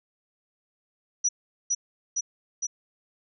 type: tone with echo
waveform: sine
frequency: 5860 Hz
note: F#8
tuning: 18 cents flat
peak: -20 dBFS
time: 1.24-1.29 s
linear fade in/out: 10 ms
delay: 460 ms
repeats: 3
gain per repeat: -2 dB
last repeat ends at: 2.67 s
effects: none